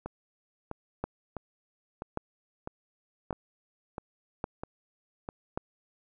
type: two click trains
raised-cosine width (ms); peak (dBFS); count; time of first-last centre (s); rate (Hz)
1; -17 / -22; 5 / 9; 1.04-5.575 / 0.06-5.289; 0.882 / 1.53
effects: none